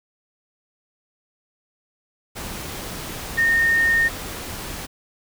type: tone in noise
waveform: sine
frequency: 1836 Hz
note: A#6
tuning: 27 cents flat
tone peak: -15 dBFS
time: 3.37-4.09 s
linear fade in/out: 20 ms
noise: pink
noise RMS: -32 dBFS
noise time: 2.35-4.87 s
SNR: +14 dB
effects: none